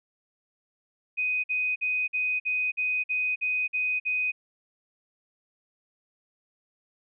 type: tone bursts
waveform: sine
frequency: 2500 Hz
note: D#7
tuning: 8 cents sharp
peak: -24 dBFS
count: 10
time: 1.17-4.32 s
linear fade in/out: 20 ms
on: 270 ms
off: 50 ms
effects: none